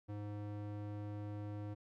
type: tone with band-pass filter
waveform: square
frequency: 103.83 Hz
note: G#2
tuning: in tune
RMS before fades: -44 dBFS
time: 0.08-1.75 s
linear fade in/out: 20 ms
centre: 270 Hz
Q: 0.55
effects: none